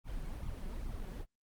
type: noise with flanger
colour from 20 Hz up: brown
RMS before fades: -40 dBFS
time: 0.04-1.26 s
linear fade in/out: 50 ms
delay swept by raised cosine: 0.84 to 5.44 ms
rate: 2.4 Hz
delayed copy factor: +0.85
effects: Opus 24 kbps